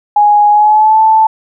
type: tone with pitch glide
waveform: sine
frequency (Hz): 830.6 to 878.5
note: G#5 to A5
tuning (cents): 0 to -3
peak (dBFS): -4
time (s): 0.16-1.27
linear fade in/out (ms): 5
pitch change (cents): +97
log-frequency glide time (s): 0.5-1
effects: none